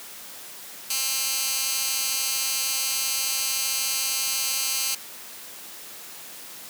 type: tone with high-pass filter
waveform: 15% pulse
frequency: 266.9 Hz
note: C4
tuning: 35 cents sharp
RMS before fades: -26 dBFS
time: 0.9-4.95 s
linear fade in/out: 5 ms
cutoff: 4700 Hz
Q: 0.72
effects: white hiss -41 dBFS RMS until 6.69 s + high-pass 150 Hz 12 dB/octave